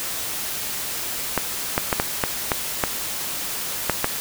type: clicks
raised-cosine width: 0.5 ms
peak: -3 dBFS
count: 9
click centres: 1.377 / 1.779 / 1.928 / 1.999 / 2.238 / 2.518 / 2.838 / 3.897 / 4.044 s
effects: white hiss -28 dBFS RMS until 4.2 s